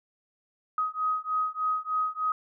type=beating tone pair; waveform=sine; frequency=1257 / 1260.3 Hz; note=D#6 / D#6; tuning=+17 / +22 cents; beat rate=3.3 Hz; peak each=-29 dBFS; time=0.78-2.32 s; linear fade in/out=2 ms; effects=none